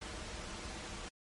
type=noise with comb filter; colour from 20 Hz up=pink; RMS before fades=-44 dBFS; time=0.01-1.09 s; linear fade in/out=10 ms; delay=7.3 ms; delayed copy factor=-0.5; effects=low-pass 8000 Hz 12 dB/octave + MP3 48 kbps